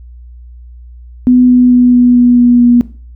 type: tone with pitch steps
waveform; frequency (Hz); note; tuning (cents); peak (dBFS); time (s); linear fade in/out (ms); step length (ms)
sine; 249.7 / 248.3 / 246.8 / 245.4 / 244 / 242.6 / 241.2; B3 / B3 / B3 / B3 / B3 / B3 / B3; +19 / +9 / -1 / -11 / -21 / -31 / -41; -3; 1.27-2.81; 0; 220
effects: noise-tail reverb RT60 0.4 s tail -18 dB re dry + added 60 Hz sine -30 dBFS peak until 3.15 s